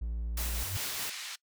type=tone; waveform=triangle; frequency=57 Hz; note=A#1; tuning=38 cents flat; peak=-30 dBFS; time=0.01-0.64 s; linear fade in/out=10 ms
type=noise with tremolo; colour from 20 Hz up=white; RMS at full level=-36 dBFS; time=0.37-1.1 s; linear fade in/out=5 ms; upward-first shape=sine; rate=4.9 Hz; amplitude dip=30%
type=tone with exponential growth; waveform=sine; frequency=95.1 Hz; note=F#2; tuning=48 cents sharp; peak=-29 dBFS; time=0.51-0.77 s; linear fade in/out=5 ms; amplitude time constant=55 ms
type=band-pass noise; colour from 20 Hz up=white; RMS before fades=-41 dBFS; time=0.75-1.36 s; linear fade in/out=10 ms; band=1600 to 5200 Hz; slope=12 dB/octave
effects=noise-tail reverb RT60 0.1 s tail -22 dB re dry